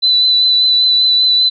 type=tone with vibrato; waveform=sine; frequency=3998 Hz; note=B7; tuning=20 cents sharp; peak=-8 dBFS; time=0.02-1.5 s; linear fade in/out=20 ms; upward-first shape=sine; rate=5.1 Hz; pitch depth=19 cents each way; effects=none

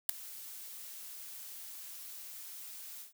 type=noise with ADSR envelope; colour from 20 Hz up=blue; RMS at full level=-23 dBFS; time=0.09-3.13 s; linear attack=4 ms; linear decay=4 ms; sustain=-24 dB; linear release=130 ms; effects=none

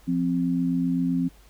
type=tone pair together; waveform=sine; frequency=173.82 / 261.6 Hz; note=F3 / C4; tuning=-8 / 0 cents; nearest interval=perfect fifth; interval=708 cents; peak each=-25 / -23 dBFS; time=0.07-1.29 s; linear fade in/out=20 ms; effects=added 50 Hz sine -51 dBFS peak until 1.49 s + pink hiss -57 dBFS RMS until 1.49 s

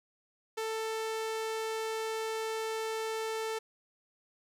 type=tone; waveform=sawtooth; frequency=443 Hz; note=A4; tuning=12 cents sharp; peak=-29 dBFS; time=0.57-3.59 s; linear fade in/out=10 ms; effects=low-pass 11000 Hz 12 dB/octave + 10-bit

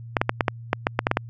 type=clicks; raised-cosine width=0.5 ms; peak=-3 dBFS; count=11; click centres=0.168 / 0.215 / 0.294 / 0.408 / 0.482 / 0.731 / 0.869 / 0.991 / 1.069 / 1.114 / 1.171 s; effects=added 116 Hz sine -36 dBFS peak until 1.29 s

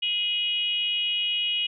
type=tone with frequency modulation; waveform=sine; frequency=2901 Hz; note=F#7; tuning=35 cents flat; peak=-23 dBFS; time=0.02-1.67 s; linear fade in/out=10 ms; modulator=410 Hz; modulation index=0.69; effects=none

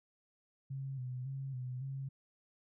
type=tone with vibrato; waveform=sine; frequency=130.81 Hz; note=C3; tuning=in tune; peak=-38 dBFS; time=0.7-2.09 s; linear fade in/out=10 ms; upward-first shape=square; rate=1.8 Hz; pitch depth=60 cents each way; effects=none

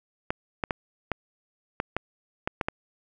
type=clicks; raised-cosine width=0.5 ms; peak=-11 dBFS; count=9; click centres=0.305 / 0.638 / 0.708 / 1.117 / 1.801 / 1.966 / 2.475 / 2.612 / 2.685 s; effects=none

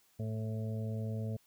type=harmonic tone; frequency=110 Hz; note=A2; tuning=in tune; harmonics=1 / 2 / 4 / 5 / 6; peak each=-35 / -41 / -47 / -49 / -51 dBFS; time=0.19-1.37 s; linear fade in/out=10 ms; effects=white hiss -69 dBFS RMS until 1.46 s

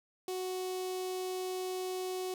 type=tone with notch filter; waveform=sawtooth; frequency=370 Hz; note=F#4; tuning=in tune; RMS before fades=-37 dBFS; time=0.28-2.34 s; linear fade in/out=2 ms; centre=1600 Hz; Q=0.75; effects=none

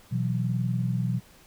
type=chord; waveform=sine; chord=B suspended fourth; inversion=none; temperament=equal; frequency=123.47 / 164.81 / 185 Hz; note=B2 / E3 / F#3; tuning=0 / 0 / 0 cents; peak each=-26 / -31 / -30 dBFS; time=0.11-1.2 s; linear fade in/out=20 ms; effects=pink hiss -55 dBFS RMS until 1.46 s

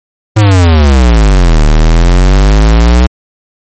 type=exponential two-way sweep; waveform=square; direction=down then up; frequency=110 to 36.93 to 62.7 Hz; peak=-3 dBFS; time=0.36-3.07 s; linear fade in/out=10 ms; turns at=1.64 s; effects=MP3 32 kbps

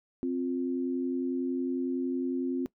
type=tone pair together; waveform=sine; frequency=262.2 / 353.1 Hz; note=C4 / F4; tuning=+4 / +19 cents; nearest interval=perfect fourth; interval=515 cents; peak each=-29 / -33 dBFS; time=0.23-2.66 s; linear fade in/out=0 ms; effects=noise-tail reverb RT60 0.1 s tail -20 dB re dry

